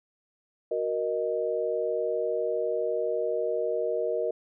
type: chord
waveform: sine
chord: D# minor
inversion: first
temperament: equal with one note detuned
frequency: 370 / 470.2 / 622.3 Hz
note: F#4 / A#4 / D#5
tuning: 0 / +15 / 0 cents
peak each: -33 / -28 / -30 dBFS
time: 0.71-4.31 s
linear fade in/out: 5 ms
effects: none